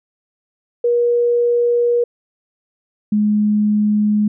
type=tone pair in turn; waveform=sine; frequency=478.2 / 210 Hz; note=A#4 / G#3; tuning=+44 / +19 cents; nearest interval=octave + major second; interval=1425 cents; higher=first; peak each=-12 dBFS; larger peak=neither; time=0.84-2.04 / 3.12-4.28 s; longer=first; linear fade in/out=5 ms; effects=none